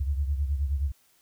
sine beating tone pair, 69.3 / 78.8 Hz, C#2 / D#2, 0 / +23 cents, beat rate 9.5 Hz, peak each -25 / -32 dBFS, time 0-0.92 s, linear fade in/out 10 ms, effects white hiss -64 dBFS RMS until 1.21 s

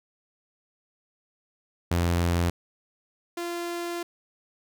sawtooth tone pair in turn, 86.2 / 344.8 Hz, F2 / F4, -22 / -22 cents, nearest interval 2 octaves, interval 2400 cents, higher second, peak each -18 / -26 dBFS, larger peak first, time 1.91-2.5 / 3.37-4.03 s, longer second, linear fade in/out 5 ms, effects none

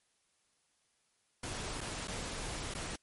pink noise with dropouts, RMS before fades -40 dBFS, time 1.43-2.96 s, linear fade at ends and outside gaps 5 ms, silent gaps 1.808-1.811 / 2.075-2.08 / 2.74-2.748 s, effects white hiss -75 dBFS RMS until 3.02 s + MP3 48 kbps

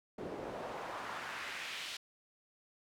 pink noise with band-pass filter sweep, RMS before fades -43 dBFS, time 0.18-1.97 s, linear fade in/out 5 ms, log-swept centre 360 to 3600 Hz, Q 1.4, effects none

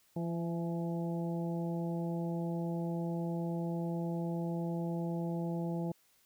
harmonic tone with a mistuned harmonic, 169.4 Hz, E3, 48 cents sharp, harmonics 1 / 2 / 3 / 4 / 5, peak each -34 / -40 / -44 / -46 / -48 dBFS, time 0.16-5.92 s, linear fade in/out 5 ms, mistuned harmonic 4, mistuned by -24 cents, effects white hiss -69 dBFS RMS until 6.25 s

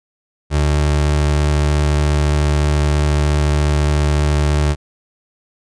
30% pulse tone, 74.2 Hz, D2, 18 cents sharp, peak -10 dBFS, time 0.5-4.76 s, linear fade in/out 50 ms, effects resampled to 22050 Hz

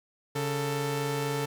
sawtooth tone pair together, 140 / 444 Hz, C#3 / A4, +18 / +16 cents, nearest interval octave + minor sixth, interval 1998 cents, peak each -27 dBFS, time 0.35-1.46 s, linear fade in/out 10 ms, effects none

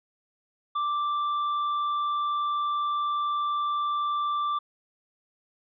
sine tone with hard clipping, 1174.7 Hz, D6, in tune, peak -26 dBFS, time 0.75-4.59 s, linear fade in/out 10 ms, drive 4 dB, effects resampled to 11025 Hz

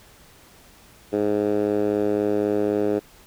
10% pulse tone with band-pass filter, 103.83 Hz, G#2, in tune, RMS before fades -22 dBFS, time 1.12-3 s, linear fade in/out 20 ms, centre 400 Hz, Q 2.1, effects pink hiss -51 dBFS RMS until 3.26 s

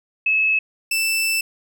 sine / sawtooth tone pair in turn, 2591 / 2653 Hz, E7 / E7, -30 / +10 cents, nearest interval unison, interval 40 cents, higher second, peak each -15 dBFS, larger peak neither, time 0.26-0.59 / 0.91-1.41 s, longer second, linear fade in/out 5 ms, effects none

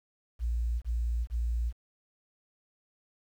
sine tone bursts, 58.27 Hz, A#1, in tune, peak -27 dBFS, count 3, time 0.39-1.728 s, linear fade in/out 50 ms, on 430 ms, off 24 ms, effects 10-bit

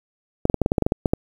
clicks, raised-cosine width 2 ms, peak -4 dBFS, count 12, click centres 0.454 / 0.499 / 0.543 / 0.617 / 0.661 / 0.719 / 0.782 / 0.823 / 0.865 / 0.921 / 1.058 / 1.135 s, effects 7-bit

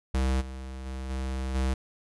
square tone with level steps, 65.4 Hz, C2, in tune, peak -24 / -37 / -34 / -30 / -25 dBFS, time 0.14-1.74 s, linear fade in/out 5 ms, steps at 0.4 / 0.85 / 1.09 / 1.54 s, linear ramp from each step 20 ms, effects resampled to 24000 Hz

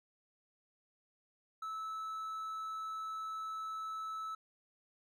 triangle tone, 1306 Hz, E6, 17 cents flat, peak -37 dBFS, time 1.62-4.35 s, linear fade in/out 5 ms, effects none

